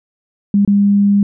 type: tone with dropouts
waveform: sine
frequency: 201.8 Hz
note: G#3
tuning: 49 cents flat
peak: -8 dBFS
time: 0.54-1.23 s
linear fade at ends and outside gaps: 2 ms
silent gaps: 0.65-0.676 s
effects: none